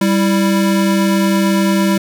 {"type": "tone pair together", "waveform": "square", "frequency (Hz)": [195.98, 329.6], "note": ["G3", "E4"], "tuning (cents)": [0, 0], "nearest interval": "major sixth", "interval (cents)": 900, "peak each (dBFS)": [-13, -18], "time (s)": [0.01, 1.98], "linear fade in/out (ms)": 5, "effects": []}